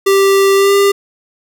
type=tone with pitch glide; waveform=square; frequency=392 to 398.9 Hz; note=G4 to G4; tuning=0 to +30 cents; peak=-8 dBFS; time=0.06-0.92 s; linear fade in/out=10 ms; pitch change=+30 cents; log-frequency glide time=0.55-0.73 s; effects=none